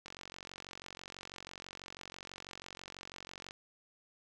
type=click train; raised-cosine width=0.2 ms; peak=-28 dBFS; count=160; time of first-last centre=0.06-3.509 s; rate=46.1 Hz; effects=none